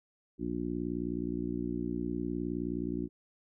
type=harmonic tone; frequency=59.4 Hz; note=A#1; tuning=33 cents sharp; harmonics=1 / 2 / 3 / 4 / 5 / 6; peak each=-43 / -47 / -39 / -38 / -36 / -39 dBFS; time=0.38-3.09 s; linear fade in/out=50 ms; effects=none